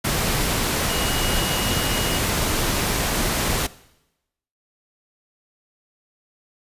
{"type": "tone in noise", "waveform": "sine", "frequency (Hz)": 2885, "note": "F#7", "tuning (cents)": -44, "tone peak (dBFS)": -29, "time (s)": [0.89, 2.18], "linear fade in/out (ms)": 10, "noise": "pink", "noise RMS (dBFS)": -22, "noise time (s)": [0.04, 3.67], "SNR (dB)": -10, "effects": ["noise-tail reverb RT60 0.9 s tail -19 dB re dry", "resampled to 32000 Hz"]}